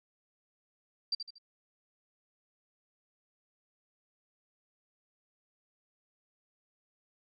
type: tone with echo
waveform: sine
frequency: 4699 Hz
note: D8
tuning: in tune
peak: -28 dBFS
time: 1.12-1.15 s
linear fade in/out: 5 ms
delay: 78 ms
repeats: 3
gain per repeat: -8 dB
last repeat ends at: 1.384 s
effects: none